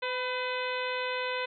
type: harmonic tone with a mistuned harmonic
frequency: 506 Hz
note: B4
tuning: 42 cents sharp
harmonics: 1 / 2 / 3 / 4 / 5 / 6 / 7 / 8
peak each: -34 / -36 / -38 / -39 / -38 / -44 / -42 / -46 dBFS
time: 0.02-1.46 s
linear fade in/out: 10 ms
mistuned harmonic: 2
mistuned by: -33 cents
effects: none